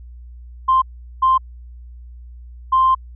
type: tone bursts at uneven times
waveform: sine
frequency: 1046.5 Hz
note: C6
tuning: in tune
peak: -10 dBFS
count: 3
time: 0.68-0.82 / 1.22-1.38 / 2.72-2.95 s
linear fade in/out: 10 ms
effects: tanh soft clip ceiling -6 dBFS + added 60 Hz sine -35 dBFS peak until 3.15 s